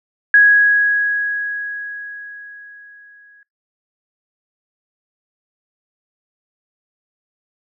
sine tone with exponential decay, 1661.2 Hz, G#6, in tune, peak -5 dBFS, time 0.34-3.43 s, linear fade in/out 2 ms, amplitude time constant 670 ms, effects noise-tail reverb RT60 0.2 s tail -24 dB re dry

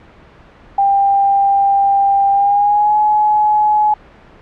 sine tone with pitch glide, 794 to 846.1 Hz, G5 to G#5, +22 to +32 cents, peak -9 dBFS, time 0.78-3.94 s, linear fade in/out 5 ms, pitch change +110 cents, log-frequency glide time 2.32-2.97 s, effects pink hiss -42 dBFS RMS until 4.41 s + low-pass 2000 Hz 12 dB/octave

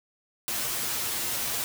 white noise with comb filter, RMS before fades -30 dBFS, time 0.48-1.64 s, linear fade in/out 0 ms, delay 8.6 ms, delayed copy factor +0.65, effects none

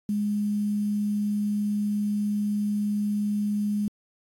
sine tone with quantisation, 207.2 Hz, G#3, 4 cents flat, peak -23 dBFS, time 0.09-3.88 s, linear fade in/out 2 ms, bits 8, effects AAC 64 kbps

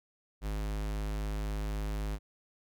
square tone, 51.91 Hz, G#1, in tune, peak -33 dBFS, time 0.41-2.19 s, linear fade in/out 50 ms, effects none

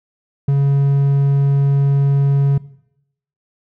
triangle tone, 139.6 Hz, C#3, 13 cents sharp, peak -9 dBFS, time 0.48-2.58 s, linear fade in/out 5 ms, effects noise-tail reverb RT60 0.8 s tail -19 dB re dry

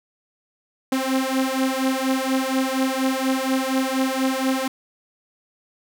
sawtooth beating tone pair, 261.6 / 265.8 Hz, C4 / C4, 0 / +27 cents, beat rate 4.2 Hz, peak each -19 dBFS, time 0.92-4.68 s, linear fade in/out 5 ms, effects none

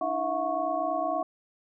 sine tone cluster, 296.1 / 324.7 / 655 / 719 / 1106 Hz, D4 / E4 / E5 / F#5 / C#6, +14 / -26 / -11 / -50 / -4 cents, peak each -37 / -38 / -30 / -30 / -33 dBFS, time 0.01-1.23 s, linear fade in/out 5 ms, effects none

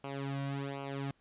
sawtooth tone with flanger, 138.59 Hz, C#3, in tune, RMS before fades -38 dBFS, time 0.04-1.11 s, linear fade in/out 0 ms, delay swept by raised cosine 0.55 to 2.35 ms, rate 1.3 Hz, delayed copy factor -0.85, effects pink hiss -72 dBFS RMS until 1.2 s + resampled to 8000 Hz

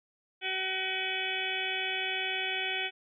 harmonic tone with a mistuned harmonic, 378.1 Hz, F#4, 38 cents sharp, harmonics 1 / 2 / 4 / 5 / 6 / 7 / 8 / 9, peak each -41 / -40 / -39 / -41 / -37 / -37 / -37 / -38 dBFS, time 0.41-2.91 s, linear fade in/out 50 ms, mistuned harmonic 7, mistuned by -67 cents, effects none

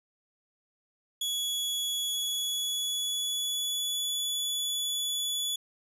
sawtooth tone with pitch glide, 3375 to 3426 Hz, G#7 to A7, +27 to -47 cents, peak -26 dBFS, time 1.21-5.56 s, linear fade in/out 5 ms, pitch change +26 cents, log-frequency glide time 2.05-4.14 s, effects resampled to 32000 Hz

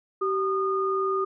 sine tone pair together, 385.2 / 1223 Hz, G4 / D#6, -30 / -30 cents, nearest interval octave + minor sixth, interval 2000 cents, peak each -25 / -26 dBFS, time 0.21-1.25 s, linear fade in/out 10 ms, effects none

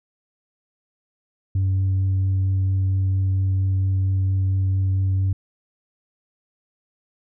sine tone with vibrato, 95.4 Hz, G2, 47 cents flat, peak -15 dBFS, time 1.55-5.33 s, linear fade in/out 5 ms, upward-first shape triangle, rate 4.4 Hz, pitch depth 9 cents each way, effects tanh soft clip ceiling -16 dBFS

